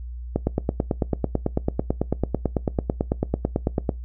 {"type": "click train", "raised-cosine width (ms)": 2, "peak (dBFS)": -7, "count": 33, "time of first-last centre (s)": [0.36, 3.892], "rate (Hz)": 9.06, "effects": ["noise-tail reverb RT60 0.2 s tail -22 dB re dry", "added 60 Hz sine -31 dBFS peak until 4.04 s"]}